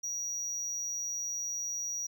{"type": "tone", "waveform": "triangle", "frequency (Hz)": 5770, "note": "F#8", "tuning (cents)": -44, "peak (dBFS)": -32, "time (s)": [0.03, 2.07], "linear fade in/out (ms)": 10, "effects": []}